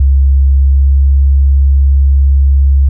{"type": "tone with pitch glide", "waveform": "sine", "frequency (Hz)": [68, 68.59], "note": ["C#2", "C#2"], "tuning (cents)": [-33, -18], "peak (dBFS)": -4, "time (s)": [0, 2.89], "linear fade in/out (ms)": 5, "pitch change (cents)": 15, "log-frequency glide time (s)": [0.57, 1.01], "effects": []}